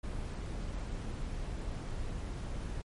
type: noise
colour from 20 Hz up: brown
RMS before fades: -38 dBFS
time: 0.03-2.82 s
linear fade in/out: 10 ms
effects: MP3 48 kbps